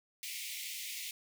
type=high-pass noise; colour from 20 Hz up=pink; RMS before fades=-42 dBFS; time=0.23-1.11 s; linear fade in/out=2 ms; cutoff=2000 Hz; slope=96 dB/octave; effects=none